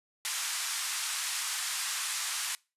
white band-pass noise, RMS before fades -34 dBFS, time 0.25-2.55 s, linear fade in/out 0 ms, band 990 to 10000 Hz, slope 24 dB/octave, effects noise-tail reverb RT60 0.3 s tail -25 dB re dry + resampled to 32000 Hz

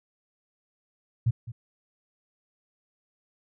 sine tone with echo, 116.54 Hz, A#2, in tune, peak -19 dBFS, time 1.26-1.31 s, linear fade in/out 10 ms, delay 210 ms, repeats 1, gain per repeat -15 dB, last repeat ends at 1.52 s, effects none

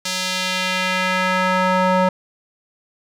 square tone with band-pass filter sweep, 185 Hz, F#3, in tune, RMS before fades -19 dBFS, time 0.05-2.09 s, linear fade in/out 5 ms, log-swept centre 5100 to 800 Hz, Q 1.1, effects none

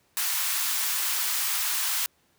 white high-pass noise, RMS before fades -27 dBFS, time 0.17-2.06 s, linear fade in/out 0 ms, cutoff 900 Hz, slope 24 dB/octave, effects pink hiss -66 dBFS RMS until 2.38 s + high-pass 80 Hz 12 dB/octave

